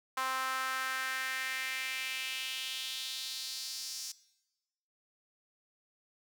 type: tone with high-pass filter sweep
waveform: sawtooth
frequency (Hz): 261.6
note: C4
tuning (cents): 0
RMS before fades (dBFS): -37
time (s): 0.17-4.12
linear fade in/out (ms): 5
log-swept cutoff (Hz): 1100 to 5600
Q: 2.9
effects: noise-tail reverb RT60 1.0 s tail -20 dB re dry

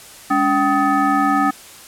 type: tone with frequency modulation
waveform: sine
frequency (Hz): 773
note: G5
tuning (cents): -24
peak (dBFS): -13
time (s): 0.3-1.51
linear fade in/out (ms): 10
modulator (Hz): 489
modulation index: 1.5
effects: white hiss -40 dBFS RMS until 1.87 s + low-pass 12000 Hz 12 dB/octave

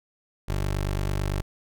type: tone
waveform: 20% pulse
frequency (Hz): 48.98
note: G1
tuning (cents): -1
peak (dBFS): -20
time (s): 0.48-1.42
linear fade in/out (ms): 10
effects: none

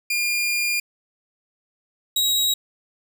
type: tone pair in turn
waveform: sawtooth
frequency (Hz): 2411 / 3827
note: D7 / A#7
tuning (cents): +45 / +45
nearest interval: minor sixth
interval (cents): 800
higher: second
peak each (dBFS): -17 / -15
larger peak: second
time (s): 0.1-0.8 / 2.16-2.54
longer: first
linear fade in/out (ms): 5
effects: none

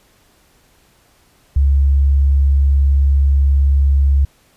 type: tone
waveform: sine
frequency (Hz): 69.3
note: C#2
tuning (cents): 0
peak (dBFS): -9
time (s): 1.56-4.25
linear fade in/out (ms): 5
effects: pink hiss -54 dBFS RMS until 4.56 s + resampled to 32000 Hz

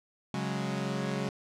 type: chord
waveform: sawtooth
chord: C# suspended fourth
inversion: none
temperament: equal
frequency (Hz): 138.59 / 185 / 207.7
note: C#3 / F#3 / G#3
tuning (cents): 0 / 0 / 0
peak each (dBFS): -31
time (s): 0.34-1.29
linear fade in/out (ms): 2
effects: low-pass 7000 Hz 12 dB/octave

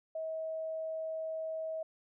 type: tone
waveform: sine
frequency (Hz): 640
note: D#5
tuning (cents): +49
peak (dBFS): -35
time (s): 0.15-1.83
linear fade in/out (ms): 5
effects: none

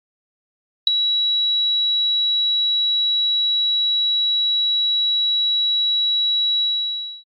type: tone with ADSR envelope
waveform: sine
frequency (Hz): 3900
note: B7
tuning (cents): -23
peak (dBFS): -5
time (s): 0.87-7.24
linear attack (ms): 4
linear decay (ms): 4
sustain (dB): -11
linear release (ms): 630
effects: AAC 48 kbps

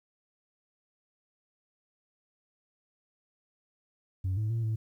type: tone with pitch steps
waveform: sine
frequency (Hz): 93.9 / 107.9 / 114.6 / 110.3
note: F#2 / A2 / A#2 / A2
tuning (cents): +26 / -33 / -29 / +5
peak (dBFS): -25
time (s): 4.24-4.76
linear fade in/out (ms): 10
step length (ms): 130
effects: tanh soft clip ceiling -26 dBFS + 11-bit

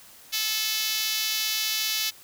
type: tone with high-pass filter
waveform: 5% pulse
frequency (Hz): 434.9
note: A4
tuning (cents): -20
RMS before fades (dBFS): -27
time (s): 0.32-2.11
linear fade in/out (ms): 20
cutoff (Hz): 3200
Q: 0.76
effects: white hiss -50 dBFS RMS until 2.23 s

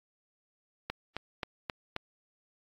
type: click train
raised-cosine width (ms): 0.3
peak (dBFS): -17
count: 5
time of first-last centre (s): 0.9-1.964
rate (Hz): 3.76
effects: AAC 32 kbps

